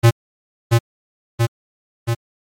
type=tone with echo; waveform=square; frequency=116.54 Hz; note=A#2; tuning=in tune; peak=-7 dBFS; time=0.03-0.11 s; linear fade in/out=20 ms; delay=680 ms; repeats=3; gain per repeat=-3 dB; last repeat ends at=2.15 s; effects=MP3 64 kbps